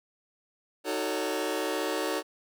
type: chord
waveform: sawtooth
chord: D# half-diminished seventh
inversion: none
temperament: just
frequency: 311.1 / 373.4 / 448 / 560 Hz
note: D#4 / F#4 / A4 / C#5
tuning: 0 / +16 / +31 / +18 cents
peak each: -30 dBFS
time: 0.84-2.23 s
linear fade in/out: 50 ms
effects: none